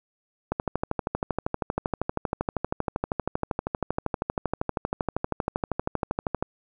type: click train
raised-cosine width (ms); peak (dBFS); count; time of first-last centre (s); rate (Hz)
1; -11; 76; 0.52-6.426; 12.7
effects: none